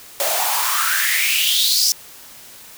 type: noise with high-pass filter sweep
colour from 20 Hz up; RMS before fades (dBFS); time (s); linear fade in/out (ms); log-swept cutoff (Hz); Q
white; -18; 0.2-1.92; 0; 570 to 5500; 6.3
effects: white hiss -41 dBFS RMS until 2.77 s